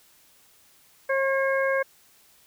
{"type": "harmonic tone", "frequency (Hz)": 540, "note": "C#5", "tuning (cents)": -45, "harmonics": [1, 2, 3, 4], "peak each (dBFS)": [-23, -31, -27, -33], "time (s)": [1.09, 1.83], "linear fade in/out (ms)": 10, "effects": ["white hiss -58 dBFS RMS until 2.46 s"]}